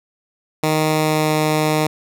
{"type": "tone with pitch glide", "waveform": "10% pulse", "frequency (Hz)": [155.56, 154.22], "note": ["D#3", "D#3"], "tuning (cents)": [0, -15], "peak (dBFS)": -7, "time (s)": [0.63, 1.87], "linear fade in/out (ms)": 5, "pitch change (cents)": -15, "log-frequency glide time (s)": [0.91, 1.35], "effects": []}